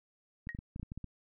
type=clicks; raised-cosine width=5 ms; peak=-29 dBFS; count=9; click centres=0.471 / 0.549 / 0.589 / 0.761 / 0.797 / 0.83 / 0.919 / 0.976 / 1.043 s
type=tone with exponential decay; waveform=sine; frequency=1883 Hz; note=A#6; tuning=17 cents sharp; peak=-34 dBFS; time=0.49-0.57 s; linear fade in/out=0 ms; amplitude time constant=16 ms
effects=none